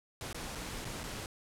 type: noise with dropouts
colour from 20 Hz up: pink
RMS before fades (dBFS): -41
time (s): 0.21-1.26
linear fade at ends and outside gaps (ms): 1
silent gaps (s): 0.329-0.345 / 0.551-0.555 / 0.846-0.852 / 1.034-1.038
effects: low-pass 11000 Hz 12 dB/octave